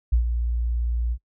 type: tone with ADSR envelope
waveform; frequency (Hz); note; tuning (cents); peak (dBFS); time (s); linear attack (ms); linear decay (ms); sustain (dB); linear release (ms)
sine; 58.8; A#1; +16; -13; 0.12-1.18; 11; 100; -8; 61
effects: noise-tail reverb RT60 0.1 s tail -24 dB re dry + tanh soft clip ceiling -10 dBFS